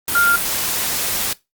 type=tone in noise; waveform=sine; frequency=1396.9 Hz; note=F6; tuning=in tune; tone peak=-12 dBFS; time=0.15-0.36 s; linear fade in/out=2 ms; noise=white; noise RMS=-21 dBFS; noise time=0.08-1.33 s; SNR=+6 dB; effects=noise-tail reverb RT60 0.2 s tail -20 dB re dry + Opus 32 kbps